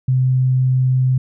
sine tone, 129 Hz, C3, 24 cents flat, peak -12 dBFS, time 0.08-1.18 s, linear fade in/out 5 ms, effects none

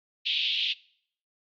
white band-pass noise, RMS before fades -28 dBFS, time 0.25-0.74 s, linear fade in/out 20 ms, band 2700 to 3700 Hz, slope 48 dB/octave, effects noise-tail reverb RT60 0.6 s tail -22 dB re dry + Opus 48 kbps

